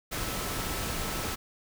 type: tone in noise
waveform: sine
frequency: 1310 Hz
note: E6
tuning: 11 cents flat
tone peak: -44 dBFS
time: 0.11-1.36 s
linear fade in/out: 20 ms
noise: pink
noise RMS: -33 dBFS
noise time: 0.11-1.36 s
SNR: -14 dB
effects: none